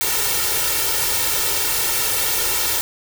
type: noise with comb filter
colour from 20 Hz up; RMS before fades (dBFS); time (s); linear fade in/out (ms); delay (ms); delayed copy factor
white; -20; 0.01-2.81; 0; 2.2; +0.85
effects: none